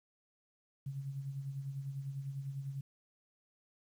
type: tone with tremolo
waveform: sine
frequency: 137.4 Hz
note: C#3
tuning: 15 cents flat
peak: -36 dBFS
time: 0.86-2.81 s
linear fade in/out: 5 ms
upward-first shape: sine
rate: 10 Hz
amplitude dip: 55%
effects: 11-bit